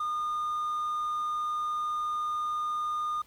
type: tone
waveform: triangle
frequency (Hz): 1219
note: D#6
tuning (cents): -36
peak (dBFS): -26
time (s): 0-3.22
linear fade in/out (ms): 5
effects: tanh soft clip ceiling -22 dBFS + pink hiss -60 dBFS RMS until 3.26 s